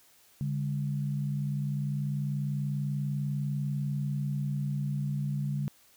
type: tone pair together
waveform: sine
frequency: 143.1 / 203.3 Hz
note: D3 / G#3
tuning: -45 / -37 cents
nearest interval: tritone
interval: 608 cents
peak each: -29 / -36 dBFS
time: 0.41-5.68 s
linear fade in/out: 0 ms
effects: white hiss -61 dBFS RMS until 5.96 s